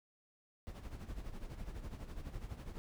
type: noise with tremolo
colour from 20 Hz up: brown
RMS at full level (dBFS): -43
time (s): 0.67-2.78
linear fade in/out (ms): 0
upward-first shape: sine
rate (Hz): 12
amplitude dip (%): 65
effects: none